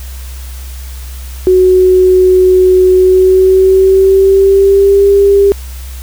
sine tone with pitch glide, 370 to 398.9 Hz, F#4 to G4, 0 to +30 cents, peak -3 dBFS, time 1.47-5.52 s, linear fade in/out 0 ms, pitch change +130 cents, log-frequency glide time 2.95-5.08 s, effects added 64 Hz sine -22 dBFS peak until 6.02 s + white hiss -34 dBFS RMS until 6.02 s

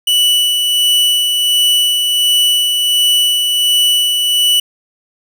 45% pulse tone with tremolo, 2960 Hz, F#7, in tune, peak -8 dBFS, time 0.07-4.6 s, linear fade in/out 5 ms, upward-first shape sine, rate 1.4 Hz, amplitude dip 35%, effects none

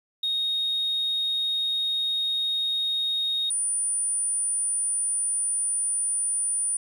sine tone pair in turn, 3729 / 9396 Hz, A#7 / D9, 0 / 0 cents, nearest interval octave + major third, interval 1600 cents, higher second, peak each -22 / -22 dBFS, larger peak neither, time 0.23-3.5 / 3.5-6.77 s, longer neither, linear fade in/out 5 ms, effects tanh soft clip ceiling -20 dBFS + 9-bit

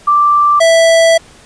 sine / square tone pair in turn, 1174.7 / 659.3 Hz, D6 / E5, 0 / 0 cents, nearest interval minor seventh, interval 1000 cents, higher first, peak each -6 dBFS, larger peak neither, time 0.07-0.6 / 0.6-1.18 s, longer second, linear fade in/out 10 ms, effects pink hiss -41 dBFS RMS until 1.45 s + resampled to 22050 Hz

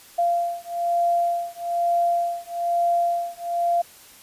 sine beating tone pair, 690 / 691.1 Hz, F5 / F5, -21 / -18 cents, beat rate 1.1 Hz, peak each -23 dBFS, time 0.18-3.82 s, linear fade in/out 10 ms, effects white hiss -48 dBFS RMS until 4.22 s + resampled to 32000 Hz

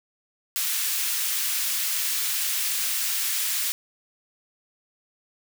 white high-pass noise, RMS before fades -26 dBFS, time 0.56-3.72 s, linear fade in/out 0 ms, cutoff 1800 Hz, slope 12 dB/octave, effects none

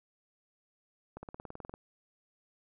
accelerating click train, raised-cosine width 1 ms, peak -29 dBFS, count 12, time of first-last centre 1.17-1.739 s, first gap 60 ms, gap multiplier 0.97, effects none

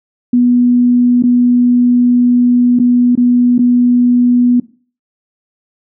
sine tone with dropouts, 244.6 Hz, B3, 16 cents flat, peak -6 dBFS, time 0.33-4.6 s, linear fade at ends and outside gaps 5 ms, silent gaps 1.225-1.236 / 2.79-2.797 / 3.154-3.175 / 3.582-3.59 s, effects noise-tail reverb RT60 0.4 s tail -19 dB re dry

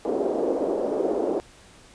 white band-pass noise, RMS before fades -25 dBFS, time 0.05-1.4 s, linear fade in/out 0 ms, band 310 to 540 Hz, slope 24 dB/octave, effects pink hiss -51 dBFS RMS until 1.94 s + resampled to 22050 Hz

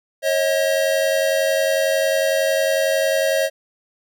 square tone pair together, 545 / 636 Hz, C#5 / D#5, -29 / +38 cents, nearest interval minor third, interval 267 cents, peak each -20 dBFS, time 0.22-3.5 s, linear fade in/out 50 ms, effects none

